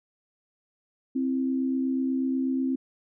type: tone pair together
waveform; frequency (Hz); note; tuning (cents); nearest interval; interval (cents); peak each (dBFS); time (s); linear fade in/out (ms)
sine; 262.6 / 330.8; C4 / E4; +6 / +6; major third; 400; -24 / -33; 1.15-2.76; 10
effects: none